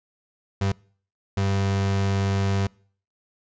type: tone bursts at uneven times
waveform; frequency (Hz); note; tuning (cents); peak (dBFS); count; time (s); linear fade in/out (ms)
35% pulse; 98; G2; 0; -19; 2; 0.61-0.72 / 1.37-2.67; 5
effects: noise-tail reverb RT60 0.5 s tail -25 dB re dry + resampled to 16000 Hz